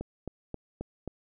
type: click train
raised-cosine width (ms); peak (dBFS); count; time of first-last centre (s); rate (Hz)
2; -22; 5; 0.01-1.077; 3.75
effects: none